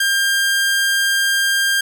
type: tone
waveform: sawtooth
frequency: 1599 Hz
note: G6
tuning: 34 cents sharp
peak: -11 dBFS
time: 0-1.81 s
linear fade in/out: 5 ms
effects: none